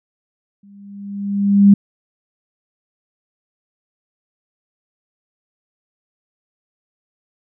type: tone with exponential growth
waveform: sine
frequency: 200.5 Hz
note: G3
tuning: 39 cents sharp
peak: -3 dBFS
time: 0.63-1.74 s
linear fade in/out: 5 ms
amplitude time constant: 240 ms
effects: none